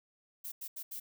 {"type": "noise bursts at uneven times", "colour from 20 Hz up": "violet", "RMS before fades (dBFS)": -42, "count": 4, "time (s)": [[0.44, 0.52], [0.61, 0.68], [0.76, 0.83], [0.91, 1]], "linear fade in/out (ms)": 10, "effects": []}